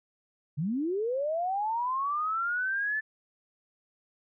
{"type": "linear sweep", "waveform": "sine", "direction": "up", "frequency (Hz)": [133.4, 1760], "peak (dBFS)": -27, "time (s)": [0.57, 3.01], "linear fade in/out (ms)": 20, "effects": []}